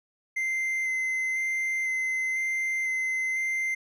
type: tone with vibrato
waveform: triangle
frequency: 2072 Hz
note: C7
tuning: 17 cents flat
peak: -24 dBFS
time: 0.36-3.75 s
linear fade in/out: 10 ms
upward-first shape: square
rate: 1 Hz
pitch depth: 10 cents each way
effects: none